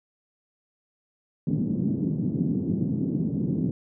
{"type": "band-pass noise", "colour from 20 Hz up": "pink", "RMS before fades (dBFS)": -26, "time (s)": [1.47, 3.71], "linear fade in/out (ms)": 2, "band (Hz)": [150, 270], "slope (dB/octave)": 24, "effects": []}